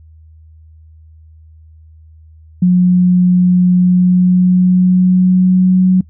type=tone with pitch glide; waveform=sine; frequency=180.2 to 185.05 Hz; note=F#3 to F#3; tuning=-45 to 0 cents; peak=-6 dBFS; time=2.62-6.01 s; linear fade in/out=5 ms; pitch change=+45 cents; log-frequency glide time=3.74-5.9 s; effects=noise-tail reverb RT60 0.1 s tail -24 dB re dry + added 79 Hz sine -38 dBFS peak until 6.09 s